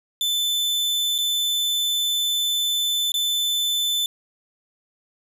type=tone with dropouts; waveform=40% pulse; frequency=3520 Hz; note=A7; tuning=in tune; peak=-19 dBFS; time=0.21-4.06 s; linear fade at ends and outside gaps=1 ms; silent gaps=1.181-1.186 / 3.119-3.141 s; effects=none